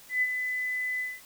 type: tone with ADSR envelope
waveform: sine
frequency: 2005 Hz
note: B6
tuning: 26 cents sharp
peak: -21 dBFS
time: 0.09-1.21 s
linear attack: 130 ms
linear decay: 42 ms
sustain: -7 dB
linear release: 210 ms
effects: white hiss -52 dBFS RMS until 1.25 s